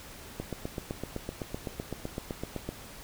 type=click train; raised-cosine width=2 ms; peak=-20 dBFS; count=19; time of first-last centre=0.4-2.69 s; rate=7.86 Hz; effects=pink hiss -47 dBFS RMS until 3.03 s